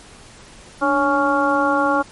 harmonic tone with a mistuned harmonic, 278.6 Hz, C#4, 9 cents sharp, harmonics 1 / 2 / 3 / 4 / 5, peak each -21 / -21 / -21 / -21 / -21 dBFS, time 0.81-2.03 s, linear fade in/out 20 ms, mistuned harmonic 1, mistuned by +83 cents, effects pink hiss -43 dBFS RMS until 2.11 s + MP3 48 kbps

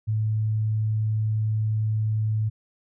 sine tone, 108.6 Hz, A2, 22 cents flat, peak -21 dBFS, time 0.07-2.5 s, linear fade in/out 20 ms, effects none

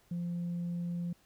sine tone, 173.4 Hz, F3, 12 cents flat, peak -31 dBFS, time 0.11-1.13 s, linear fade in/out 5 ms, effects tanh soft clip ceiling -31 dBFS + pink hiss -67 dBFS RMS until 1.25 s

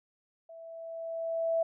sine tone with level ramp, 659.3 Hz, E5, in tune, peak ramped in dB -46 to -24 dBFS, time 0.49-1.63 s, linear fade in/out 5 ms, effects none

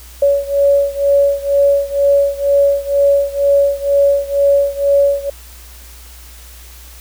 sine beating tone pair, 562 / 564.1 Hz, C#5 / C#5, +24 / +30 cents, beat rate 2.1 Hz, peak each -12 / -14 dBFS, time 0.22-5.3 s, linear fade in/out 5 ms, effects added 60 Hz sine -36 dBFS peak until 7 s + white hiss -40 dBFS RMS until 7 s

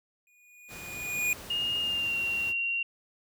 square tone with exponential growth, 2453 Hz, D#7, 25 cents flat, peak -24 dBFS, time 0.27-1.33 s, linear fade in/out 1 ms, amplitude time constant 230 ms
pink noise, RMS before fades -44 dBFS, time 0.68-2.54 s, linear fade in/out 50 ms
sine tone with pitch glide, 2842 to 2756 Hz, F7 to F7, +30 to -24 cents, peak -27 dBFS, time 1.5-2.83 s, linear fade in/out 5 ms, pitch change -54 cents, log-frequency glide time 1.8-2.16 s
effects high-pass 60 Hz 12 dB/octave

